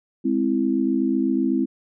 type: chord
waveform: sine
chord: Ab augmented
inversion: none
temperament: equal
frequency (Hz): 207.7 / 261.6 / 329.6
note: Ab3 / C4 / E4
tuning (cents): 0 / 0 / 0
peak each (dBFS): -25 / -21 / -23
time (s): 0.24-1.66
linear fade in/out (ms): 20
effects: none